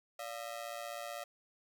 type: ring-modulated tone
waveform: sawtooth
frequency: 640 Hz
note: D#5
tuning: 49 cents sharp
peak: -34 dBFS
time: 0.19-1.24 s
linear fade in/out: 5 ms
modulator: 57.9 Hz
effects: 11-bit